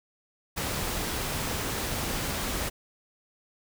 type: noise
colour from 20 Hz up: pink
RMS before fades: -31 dBFS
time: 0.56-2.7 s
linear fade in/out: 20 ms
effects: none